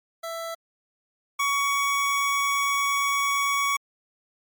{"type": "tone pair in turn", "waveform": "25% pulse", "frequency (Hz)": [663, 1122.8], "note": ["E5", "C#6"], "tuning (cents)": [10, 22], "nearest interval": "major sixth", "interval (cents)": 912, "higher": "second", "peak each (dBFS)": [-27, -18], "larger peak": "second", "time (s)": [[0.23, 0.55], [1.39, 3.77]], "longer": "second", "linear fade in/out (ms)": 10, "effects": ["MP3 96 kbps"]}